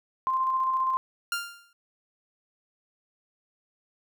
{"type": "tone with tremolo", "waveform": "sine", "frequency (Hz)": 1046.5, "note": "C6", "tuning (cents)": 0, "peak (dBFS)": -22, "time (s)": [0.27, 0.97], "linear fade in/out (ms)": 0, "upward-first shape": "square", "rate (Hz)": 15, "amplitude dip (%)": 25}
{"type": "tone with exponential decay", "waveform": "sawtooth", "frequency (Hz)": 1396.9, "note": "F6", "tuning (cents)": 0, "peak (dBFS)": -21, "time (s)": [1.32, 1.73], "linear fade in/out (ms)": 2, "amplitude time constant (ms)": 89}
{"effects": []}